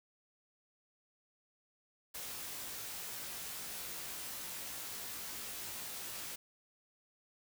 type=noise with comb filter; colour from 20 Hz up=white; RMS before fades=-44 dBFS; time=2.14-6.36 s; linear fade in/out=10 ms; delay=18 ms; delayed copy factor=+1; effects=none